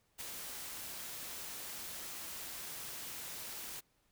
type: noise with ADSR envelope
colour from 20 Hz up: white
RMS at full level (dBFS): -41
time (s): 0.18-3.81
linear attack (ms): 28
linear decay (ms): 7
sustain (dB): -4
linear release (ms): 21
effects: pink hiss -75 dBFS RMS until 4.11 s